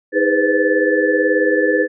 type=tone cluster; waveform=sine; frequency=316.4 / 410.9 / 493.6 / 512 / 1743 Hz; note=D#4 / G#4 / B4 / C5 / A6; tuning=+29 / -18 / -1 / -38 / -17 cents; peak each=-19 dBFS; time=0.12-1.88 s; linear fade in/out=50 ms; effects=none